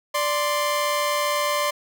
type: tone pair together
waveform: sawtooth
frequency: 587.3 / 1046.5 Hz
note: D5 / C6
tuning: 0 / 0 cents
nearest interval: minor seventh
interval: 1000 cents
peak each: -20 dBFS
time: 0.14-1.71 s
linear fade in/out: 10 ms
effects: none